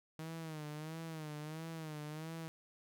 sawtooth tone with vibrato, 156.7 Hz, D#3, 13 cents sharp, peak -39 dBFS, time 0.19-2.48 s, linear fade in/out 0 ms, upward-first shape sine, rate 1.5 Hz, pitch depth 81 cents each way, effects none

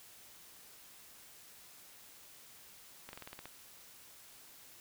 slowing click train, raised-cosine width 0.3 ms, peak -30 dBFS, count 8, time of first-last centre 3.09-3.456 s, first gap 41 ms, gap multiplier 1.08, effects white hiss -57 dBFS RMS until 4.8 s

